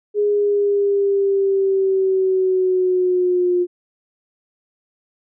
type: exponential sweep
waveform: sine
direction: down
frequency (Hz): 415.3 to 354.5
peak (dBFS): -14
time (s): 0.14-3.67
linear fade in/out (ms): 50
effects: none